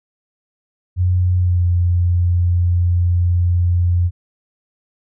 sine tone with pitch glide, 90.4 to 87.93 Hz, F#2 to F2, -40 to +12 cents, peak -12 dBFS, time 0.96-4.11 s, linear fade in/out 50 ms, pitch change -48 cents, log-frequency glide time 1.35-1.66 s, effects none

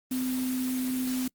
sine tone in noise, 255.8 Hz, C4, 39 cents flat, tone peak -27 dBFS, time 0.11-1.28 s, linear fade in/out 5 ms, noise white, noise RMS -38 dBFS, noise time 0.11-1.28 s, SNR +8 dB, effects noise-tail reverb RT60 0.1 s tail -26 dB re dry + Opus 24 kbps

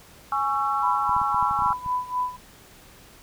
sine chord, C# minor, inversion second, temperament equal with one note detuned, 830.6 / 1108.7 / 1341.6 Hz, G#5 / C#6 / E6, 0 / 0 / +30 cents, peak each -26 dBFS, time 0.32-1.73 s, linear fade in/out 2 ms
sine tone with tremolo, 997 Hz, B5, 16 cents sharp, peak -21 dBFS, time 0.82-2.37 s, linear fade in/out 20 ms, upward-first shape sine, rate 3.8 Hz, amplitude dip 85%
clicks, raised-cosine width 5 ms, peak -26 dBFS, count 11, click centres 1.094 / 1.165 / 1.216 / 1.345 / 1.427 / 1.511 / 1.591 / 1.622 / 1.661 / 1.706 / 1.862 s
effects pink hiss -50 dBFS RMS until 3.22 s

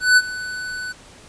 square tone with ADSR envelope, 1496 Hz, F#6, 19 cents sharp, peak -9 dBFS, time 0-0.93 s, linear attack 170 ms, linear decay 42 ms, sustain -18 dB, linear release 19 ms, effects pink hiss -45 dBFS RMS until 1.28 s + resampled to 22050 Hz

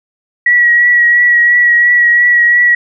sine tone with vibrato, 1923 Hz, B6, 47 cents flat, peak -5 dBFS, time 0.46-2.75 s, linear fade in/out 5 ms, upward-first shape triangle, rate 2.9 Hz, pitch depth 24 cents each way, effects none

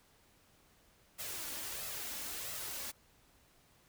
white noise with flanger, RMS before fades -42 dBFS, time 1.18-2.92 s, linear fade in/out 20 ms, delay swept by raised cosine 1.5 to 3.6 ms, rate 1.5 Hz, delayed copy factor +0.5, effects pink hiss -67 dBFS RMS until 3.88 s

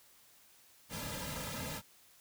pink noise with comb filter, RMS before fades -41 dBFS, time 0.89-1.82 s, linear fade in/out 50 ms, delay 2.7 ms, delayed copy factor -0.95, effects white hiss -63 dBFS RMS until 2.2 s

